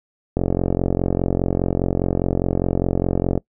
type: click train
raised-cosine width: 2 ms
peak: -5 dBFS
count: 136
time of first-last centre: 0.37-3.377 s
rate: 44.9 Hz
effects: noise-tail reverb RT60 0.1 s tail -24 dB re dry